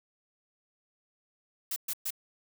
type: noise bursts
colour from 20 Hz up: blue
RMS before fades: -33 dBFS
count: 3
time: 1.71-2.106 s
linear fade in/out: 5 ms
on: 52 ms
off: 120 ms
effects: none